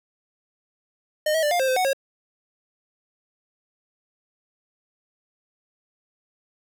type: tone with pitch steps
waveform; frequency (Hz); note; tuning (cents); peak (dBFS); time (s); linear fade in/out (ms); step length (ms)
square; 611 / 642 / 592 / 704 / 528 / 516 / 740 / 543; D#5 / E5 / D5 / F5 / C5 / C5 / F#5 / C#5; -32 / -46 / +14 / +14 / +16 / -24 / 0 / -36; -20; 1.26-1.932; 5; 84
effects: none